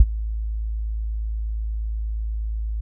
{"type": "tone with ADSR envelope", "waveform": "sine", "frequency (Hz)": 54.2, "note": "A1", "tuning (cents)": -25, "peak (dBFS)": -4, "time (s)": [0, 2.81], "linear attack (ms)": 4, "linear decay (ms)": 39, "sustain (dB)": -19, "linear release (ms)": 8, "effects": []}